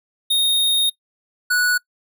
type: tone pair in turn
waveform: square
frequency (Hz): 3709 / 1471.9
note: A#7 / F#6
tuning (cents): -9 / -9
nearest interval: octave + major third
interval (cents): 1600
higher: first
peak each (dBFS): -15 / -16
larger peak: first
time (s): 0.3-0.9 / 1.5-1.78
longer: first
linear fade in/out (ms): 10
effects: noise-tail reverb RT60 0.1 s tail -23 dB re dry